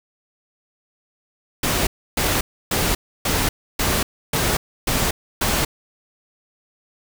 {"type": "noise bursts", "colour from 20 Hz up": "pink", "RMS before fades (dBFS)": -20, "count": 8, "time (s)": [1.63, 5.65], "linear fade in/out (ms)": 5, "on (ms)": 240, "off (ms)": 300, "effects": []}